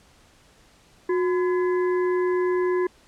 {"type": "harmonic tone with a mistuned harmonic", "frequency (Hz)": 338.6, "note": "E4", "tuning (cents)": 46, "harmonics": [1, 3, 5, 6], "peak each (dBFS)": [-20, -31, -36, -41], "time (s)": [1.09, 2.87], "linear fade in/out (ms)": 5, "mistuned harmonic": 1, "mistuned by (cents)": 120, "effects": ["pink hiss -56 dBFS RMS until 3.07 s", "low-pass 9000 Hz 12 dB/octave"]}